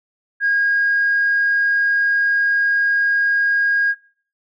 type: tone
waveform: sine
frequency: 1632 Hz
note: G#6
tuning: 31 cents flat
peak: -13 dBFS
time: 0.4-3.95 s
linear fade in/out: 50 ms
effects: noise-tail reverb RT60 0.5 s tail -22 dB re dry + tanh soft clip ceiling -9 dBFS